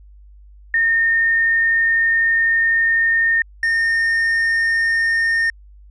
sine / triangle tone pair in turn, 1828 / 1828 Hz, A#6 / A#6, -34 / -34 cents, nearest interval unison, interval 0 cents, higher neither, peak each -13 / -13 dBFS, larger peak neither, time 0.74-3.42 / 3.63-5.5 s, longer first, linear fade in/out 2 ms, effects added 50 Hz sine -41 dBFS peak until 5.9 s + resampled to 22050 Hz

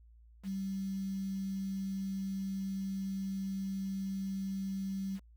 sine tone with quantisation, 193.4 Hz, G3, 23 cents flat, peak -34 dBFS, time 0.43-5.2 s, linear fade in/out 50 ms, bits 9, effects added 57 Hz sine -56 dBFS peak until 5.36 s

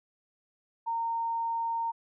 sine tone, 920 Hz, A#5, 23 cents flat, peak -28 dBFS, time 0.86-1.92 s, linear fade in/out 20 ms, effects none

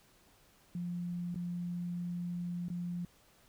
sine tone with dropouts, 175.1 Hz, F3, 5 cents sharp, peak -35 dBFS, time 0.75-3.05 s, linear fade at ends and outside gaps 2 ms, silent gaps 1.345-1.357 / 2.684-2.701 s, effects pink hiss -65 dBFS RMS until 3.48 s

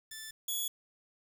10% pulse tone pair in turn, 1760 / 3384 Hz, A6 / G#7, 0 / +32 cents, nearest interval major seventh, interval 1132 cents, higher second, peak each -34 / -25 dBFS, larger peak second, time 0.11-0.31 / 0.48-0.68 s, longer neither, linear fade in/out 5 ms, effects 9-bit

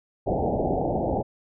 white low-pass noise, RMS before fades -25 dBFS, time 0.26-1.23 s, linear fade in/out 20 ms, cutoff 820 Hz, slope 96 dB/octave, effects none

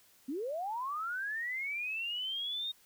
sine linear sweep, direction up, 244.8 to 3723 Hz, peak -34 dBFS, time 0.28-2.72 s, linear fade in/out 10 ms, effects white hiss -64 dBFS RMS until 2.85 s

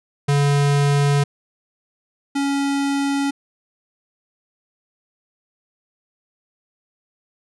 square tone pair in turn, 142.7 / 279.2 Hz, D3 / C#4, -49 / +13 cents, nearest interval octave, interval 1162 cents, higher second, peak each -15 / -19 dBFS, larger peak first, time 0.28-1.24 / 2.35-3.31 s, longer neither, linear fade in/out 10 ms, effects resampled to 24000 Hz

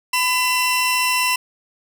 sawtooth tone pair together, 1003 / 2707 Hz, B5 / E7, +26 / +45 cents, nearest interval octave + perfect fourth, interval 1719 cents, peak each -16 dBFS, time 0.13-1.36 s, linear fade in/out 5 ms, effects none

